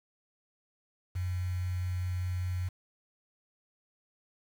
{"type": "tone with quantisation", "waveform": "sine", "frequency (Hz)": 90.5, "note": "F#2", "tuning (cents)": -38, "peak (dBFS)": -30, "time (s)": [1.15, 2.69], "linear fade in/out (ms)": 10, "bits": 8, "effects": []}